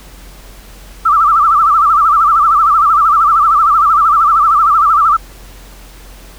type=tone with vibrato; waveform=sine; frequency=1244.5 Hz; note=D#6; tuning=in tune; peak=-6 dBFS; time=1.05-5.17 s; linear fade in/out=10 ms; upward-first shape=sine; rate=13 Hz; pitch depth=140 cents each way; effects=added 45 Hz sine -34 dBFS peak until 6.38 s + pink hiss -39 dBFS RMS until 6.38 s